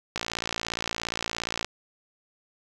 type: click train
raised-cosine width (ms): 0.2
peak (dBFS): -11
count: 86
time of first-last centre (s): 0.16-1.646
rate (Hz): 57.2
effects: none